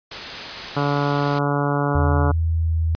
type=noise; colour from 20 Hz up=white; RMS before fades=-30 dBFS; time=0.11-1.39 s; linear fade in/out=5 ms
type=harmonic tone; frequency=143.4 Hz; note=D3; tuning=41 cents flat; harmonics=1 / 2 / 3 / 4 / 5 / 6 / 7 / 8 / 9 / 10; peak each=-22 / -25 / -27 / -28 / -29 / -30 / -30 / -31 / -32 / -32 dBFS; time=0.76-2.32 s; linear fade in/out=10 ms
type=tone with pitch glide; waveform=sine; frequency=81.8 to 81.28 Hz; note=E2 to E2; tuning=-13 to -24 cents; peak=-17 dBFS; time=1.95-2.95 s; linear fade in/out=0 ms; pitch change=-11 cents; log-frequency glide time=2.64-2.73 s
effects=resampled to 11025 Hz